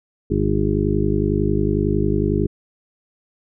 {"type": "harmonic tone", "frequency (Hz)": 51, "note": "G#1", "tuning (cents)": -31, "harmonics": [1, 2, 3, 4, 6, 7, 8], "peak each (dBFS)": [-24, -24, -24, -24, -24, -24, -24], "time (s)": [0.3, 2.47], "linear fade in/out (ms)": 10, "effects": []}